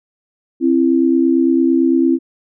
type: tone pair together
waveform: sine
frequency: 264.9 / 333.8 Hz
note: C4 / E4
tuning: +22 / +22 cents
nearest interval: major third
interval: 400 cents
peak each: -13 dBFS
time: 0.6-2.19 s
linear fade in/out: 50 ms
effects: none